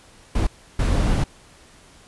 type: noise bursts at uneven times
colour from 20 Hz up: brown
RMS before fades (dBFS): -19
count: 2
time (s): 0.35-0.47 / 0.79-1.24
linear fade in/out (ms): 5
effects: pink hiss -50 dBFS RMS until 2.07 s + resampled to 24000 Hz